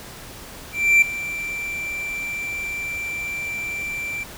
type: tone with ADSR envelope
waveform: triangle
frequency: 2349 Hz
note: D7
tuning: in tune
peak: -8 dBFS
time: 0.72-4.24 s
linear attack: 300 ms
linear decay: 4 ms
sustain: -16 dB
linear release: 13 ms
effects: pink hiss -39 dBFS RMS until 4.37 s